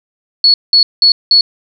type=tone bursts; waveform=sine; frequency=4390 Hz; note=C#8; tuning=18 cents flat; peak=-4 dBFS; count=4; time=0.44-1.41 s; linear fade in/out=2 ms; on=100 ms; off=190 ms; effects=none